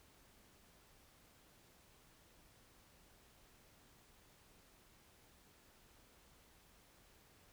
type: silence
effects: pink hiss -67 dBFS RMS until 7.52 s